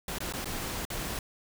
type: noise with dropouts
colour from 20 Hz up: pink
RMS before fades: -35 dBFS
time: 0.08-1.19 s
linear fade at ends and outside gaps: 2 ms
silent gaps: 0.185-0.204 / 0.325-0.336 / 0.445-0.456 / 0.852-0.902 s
effects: none